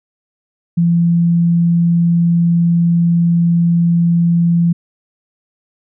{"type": "tone", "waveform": "sine", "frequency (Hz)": 170.2, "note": "F3", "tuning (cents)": -44, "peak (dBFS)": -9, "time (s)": [0.77, 4.73], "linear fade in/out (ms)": 10, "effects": []}